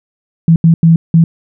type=tone bursts at uneven times; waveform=sine; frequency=164.81 Hz; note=E3; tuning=in tune; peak=-3 dBFS; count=4; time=0.48-0.56 / 0.64-0.74 / 0.83-0.96 / 1.14-1.24 s; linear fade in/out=2 ms; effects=none